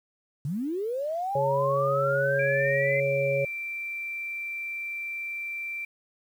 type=linear sweep; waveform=sine; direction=up; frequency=127.8 to 2075 Hz; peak=-27 dBFS; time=0.45-3 s; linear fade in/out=2 ms
type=harmonic tone; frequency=138.59 Hz; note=C#3; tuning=in tune; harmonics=1 / 3 / 4; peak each=-31 / -34 / -24 dBFS; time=1.35-3.45 s; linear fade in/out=5 ms
type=tone; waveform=sine; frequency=2349 Hz; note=D7; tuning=in tune; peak=-31 dBFS; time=2.39-5.85 s; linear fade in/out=5 ms
effects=9-bit